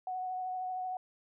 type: tone with vibrato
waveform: sine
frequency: 740 Hz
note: F#5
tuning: in tune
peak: -34 dBFS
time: 0.07-0.97 s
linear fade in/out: 2 ms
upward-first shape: triangle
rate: 13 Hz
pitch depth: 19 cents each way
effects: none